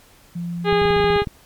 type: tone with pitch glide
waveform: sine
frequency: 172.5 to 168.56 Hz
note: F3 to E3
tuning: -21 to +39 cents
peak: -24 dBFS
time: 0.35-1.18 s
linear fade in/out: 10 ms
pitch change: -40 cents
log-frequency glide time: 0.82-0.88 s
type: harmonic tone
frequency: 410 Hz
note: G#4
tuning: 22 cents flat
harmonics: 1 / 2 / 3 / 4 / 5 / 6 / 7 / 8 / 9 / 10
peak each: -16 / -22 / -26 / -28 / -30 / -32 / -33 / -34 / -35 / -36 dBFS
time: 0.64-1.25 s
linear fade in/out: 50 ms
type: clicks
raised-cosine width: 5 ms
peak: -15 dBFS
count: 11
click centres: 0.727 / 0.818 / 0.854 / 0.905 / 0.965 / 1.001 / 1.043 / 1.103 / 1.161 / 1.22 / 1.272 s
effects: pink hiss -51 dBFS RMS until 1.45 s + MP3 96 kbps